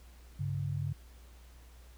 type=tone pair together; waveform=sine; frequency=100.2 / 141.7 Hz; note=G2 / C#3; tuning=+38 / +38 cents; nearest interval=tritone; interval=600 cents; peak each=-35 / -34 dBFS; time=0.39-0.93 s; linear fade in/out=10 ms; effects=added 60 Hz sine -52 dBFS peak until 1.97 s + pink hiss -62 dBFS RMS until 1.97 s